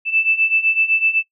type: beating tone pair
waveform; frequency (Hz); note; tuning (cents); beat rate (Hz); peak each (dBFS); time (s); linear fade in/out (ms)
sine; 2637 / 2644.9; E7 / E7; 0 / +5; 7.9; -19 / -16; 0.05-1.23; 50
effects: noise-tail reverb RT60 0.1 s tail -18 dB re dry